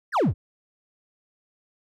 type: exponential sweep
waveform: triangle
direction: down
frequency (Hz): 2012 to 62.1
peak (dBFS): -16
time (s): 0.12-0.34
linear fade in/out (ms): 50
effects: none